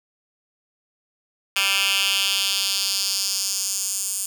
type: tone with high-pass filter sweep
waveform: 10% pulse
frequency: 196 Hz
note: G3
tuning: in tune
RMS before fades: -23 dBFS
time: 1.56-4.26 s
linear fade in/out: 2 ms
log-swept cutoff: 2300 to 8200 Hz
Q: 2.1
effects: none